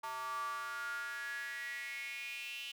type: tone with high-pass filter sweep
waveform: square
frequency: 128.6 Hz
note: C3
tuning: 30 cents flat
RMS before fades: -42 dBFS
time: 0.03-2.72 s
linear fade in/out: 10 ms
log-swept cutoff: 990 to 2900 Hz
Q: 8.3
effects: none